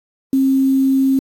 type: tone with quantisation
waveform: sine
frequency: 267.9 Hz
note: C4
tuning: 41 cents sharp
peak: -11 dBFS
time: 0.33-1.19 s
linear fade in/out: 2 ms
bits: 6
effects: AAC 64 kbps